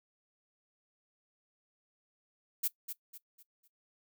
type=noise with echo; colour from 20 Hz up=violet; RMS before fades=-31 dBFS; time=2.63-2.68 s; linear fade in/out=10 ms; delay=250 ms; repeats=4; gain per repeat=-9 dB; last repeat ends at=3.68 s; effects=noise-tail reverb RT60 0.1 s tail -18 dB re dry